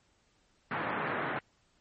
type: band-pass noise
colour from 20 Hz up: white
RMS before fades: -34 dBFS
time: 0.71-1.39 s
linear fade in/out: 2 ms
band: 120 to 1800 Hz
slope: 24 dB/octave
effects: pink hiss -70 dBFS RMS until 1.8 s + MP3 32 kbps